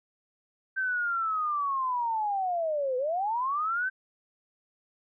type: linear two-way sweep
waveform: sine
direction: down then up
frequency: 1560 to 493.9 to 1560 Hz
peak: -26 dBFS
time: 0.76-3.9 s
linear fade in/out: 20 ms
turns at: 2.97 s
effects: none